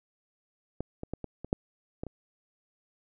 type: clicks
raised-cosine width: 2 ms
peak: -19 / -23 / -20 / -23 / -25 / -12 / -21 / -26 dBFS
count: 8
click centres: 0.806 / 1.034 / 1.136 / 1.243 / 1.446 / 1.529 / 2.035 / 2.067 s
effects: none